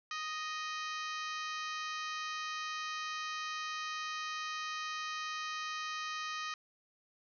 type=harmonic tone with a mistuned harmonic; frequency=622.3 Hz; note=D#5; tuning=in tune; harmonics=2 / 3 / 4 / 5 / 6 / 7 / 8 / 9 / 10; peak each=-40 / -44 / -46 / -48 / -50 / -51 / -52 / -53 / -54 dBFS; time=0.11-6.54 s; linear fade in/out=2 ms; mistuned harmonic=6; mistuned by=+68 cents; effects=none